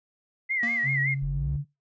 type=tone with vibrato; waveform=sine; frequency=2020 Hz; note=B6; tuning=39 cents sharp; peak=-24 dBFS; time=0.49-1.15 s; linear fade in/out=20 ms; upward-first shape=sine; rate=5.3 Hz; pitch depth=110 cents each way
type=tone with exponential decay; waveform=square; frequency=233.1 Hz; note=A#3; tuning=in tune; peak=-31 dBFS; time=0.63-1.28 s; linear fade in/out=2 ms; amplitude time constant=140 ms
type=tone with pitch glide; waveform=sine; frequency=137.1 to 142.92 Hz; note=C#3 to D3; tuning=-19 to -47 cents; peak=-26 dBFS; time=0.83-1.65 s; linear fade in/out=50 ms; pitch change=+72 cents; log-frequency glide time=1.15-1.47 s
type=exponential sweep; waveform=triangle; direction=up; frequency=41.2 to 70.9 Hz; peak=-27 dBFS; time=1.22-1.57 s; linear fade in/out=10 ms
effects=noise-tail reverb RT60 0.2 s tail -20 dB re dry + resampled to 16000 Hz